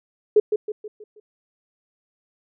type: tone with echo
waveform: sine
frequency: 423.7 Hz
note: G#4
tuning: 35 cents sharp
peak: -10 dBFS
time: 0.36-0.4 s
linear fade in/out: 5 ms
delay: 160 ms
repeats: 5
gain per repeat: -7 dB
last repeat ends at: 1.2 s
effects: none